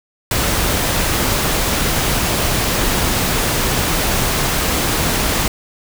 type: noise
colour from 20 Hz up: pink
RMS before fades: -17 dBFS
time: 0.31-5.48 s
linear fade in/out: 2 ms
effects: none